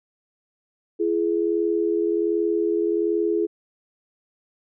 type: tone pair together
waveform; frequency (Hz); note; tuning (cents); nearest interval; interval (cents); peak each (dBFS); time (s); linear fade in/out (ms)
sine; 338.7 / 420; E4 / G#4; +47 / +19; major third; 372; -22; 0.99-3.47; 20
effects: none